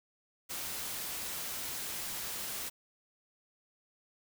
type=noise; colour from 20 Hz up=white; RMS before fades=-39 dBFS; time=0.49-2.7 s; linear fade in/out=20 ms; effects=none